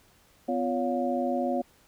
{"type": "tone cluster", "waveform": "sine", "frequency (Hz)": [252.2, 348, 562, 712], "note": ["B3", "F4", "C#5", "F5"], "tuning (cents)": [36, -6, 24, 33], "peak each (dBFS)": [-29, -34, -30, -31], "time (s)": [0.48, 1.62], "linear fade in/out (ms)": 10, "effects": ["pink hiss -61 dBFS RMS until 1.87 s"]}